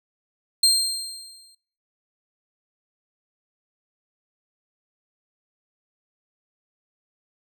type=tone with exponential decay; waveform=30% pulse; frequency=4186 Hz; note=C8; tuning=in tune; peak=-10 dBFS; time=0.63-1.55 s; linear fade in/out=5 ms; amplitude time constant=200 ms; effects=noise-tail reverb RT60 0.5 s tail -23 dB re dry